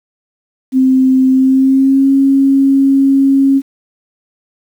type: tone with pitch glide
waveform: sine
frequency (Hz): 260.9 to 272.6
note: C4 to C#4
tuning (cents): -5 to -29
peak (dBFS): -6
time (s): 0.72-3.62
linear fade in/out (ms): 50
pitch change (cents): +76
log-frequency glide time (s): 1.3-2.11
effects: 7-bit